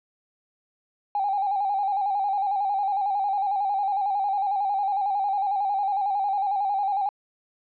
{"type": "tone with vibrato", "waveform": "triangle", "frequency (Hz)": 798, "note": "G5", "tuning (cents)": 31, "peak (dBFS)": -18, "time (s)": [1.15, 7.09], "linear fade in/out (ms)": 2, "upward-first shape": "square", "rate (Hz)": 11, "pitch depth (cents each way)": 54, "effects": ["tanh soft clip ceiling -20 dBFS", "resampled to 11025 Hz"]}